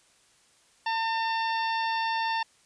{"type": "harmonic tone with a mistuned harmonic", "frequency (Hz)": 903, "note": "A5", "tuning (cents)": 45, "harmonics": [1, 2, 3, 4, 5, 6], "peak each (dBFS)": [-27, -33, -37, -39, -41, -43], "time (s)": [0.86, 2.43], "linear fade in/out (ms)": 5, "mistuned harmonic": 4, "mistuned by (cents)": -24, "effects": ["white hiss -62 dBFS RMS until 2.65 s", "resampled to 22050 Hz"]}